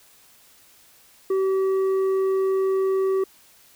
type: tone with tanh clipping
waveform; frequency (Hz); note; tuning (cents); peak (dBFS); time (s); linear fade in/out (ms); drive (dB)
triangle; 383.2; G4; -39; -20; 1.3-3.24; 5; 10
effects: white hiss -54 dBFS RMS until 3.75 s